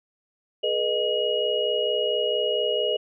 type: tone cluster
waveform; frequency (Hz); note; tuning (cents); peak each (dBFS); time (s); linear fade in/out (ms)
sine; 423 / 487.4 / 614 / 2894; G#4 / B4 / D#5 / F#7; +32 / -23 / -23 / -39; -27; 0.63-2.97; 10
effects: none